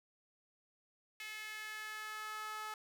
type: tone with high-pass filter sweep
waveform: sawtooth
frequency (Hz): 430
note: A4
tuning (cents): -40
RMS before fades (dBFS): -45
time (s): 1.2-2.74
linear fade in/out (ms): 2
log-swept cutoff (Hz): 2200 to 1100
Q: 2.9
effects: none